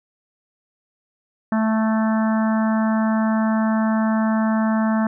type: harmonic tone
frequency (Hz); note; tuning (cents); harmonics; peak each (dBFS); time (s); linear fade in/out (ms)
220; A3; 0; 1 / 3 / 4 / 5 / 6 / 7 / 8; -17 / -27 / -29 / -31 / -33 / -34 / -35; 1.52-5.07; 2
effects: none